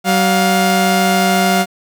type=tone pair together; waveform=sawtooth; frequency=189.93 / 706 Hz; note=F#3 / F5; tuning=+46 / +19 cents; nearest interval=octave + major seventh; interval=2273 cents; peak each=-10 dBFS; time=0.04-1.66 s; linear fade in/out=50 ms; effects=7-bit